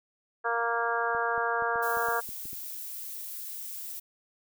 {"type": "harmonic tone", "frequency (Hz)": 233.1, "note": "A#3", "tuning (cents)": 0, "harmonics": [2, 3, 4, 5, 6, 7], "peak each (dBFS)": [-33, -33, -33, -33, -33, -33], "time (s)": [0.44, 2.21], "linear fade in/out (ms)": 20}
{"type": "clicks", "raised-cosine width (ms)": 3, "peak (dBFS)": -35, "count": 9, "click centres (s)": [1.149, 1.379, 1.623, 1.758, 1.971, 2.086, 2.291, 2.455, 2.531]}
{"type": "noise", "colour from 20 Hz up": "violet", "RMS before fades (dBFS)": -39, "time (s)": [1.82, 4], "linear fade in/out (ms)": 10}
{"effects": []}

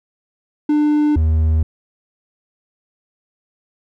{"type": "tone pair in turn", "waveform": "triangle", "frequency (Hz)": [298.6, 79.09], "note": ["D4", "D#2"], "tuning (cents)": [29, 29], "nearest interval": "octave + major seventh", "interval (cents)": 2300, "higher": "first", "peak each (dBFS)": -10, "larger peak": "neither", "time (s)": [[0.69, 1.16], [1.16, 1.63]], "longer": "neither", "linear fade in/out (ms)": 5, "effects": []}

